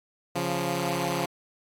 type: tone pair together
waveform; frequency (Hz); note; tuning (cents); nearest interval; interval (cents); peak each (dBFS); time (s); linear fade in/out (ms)
10% pulse; 138.59 / 174.61; C#3 / F3; 0 / 0; major third; 400; -22 / -20; 0.35-1.26; 10
effects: AAC 48 kbps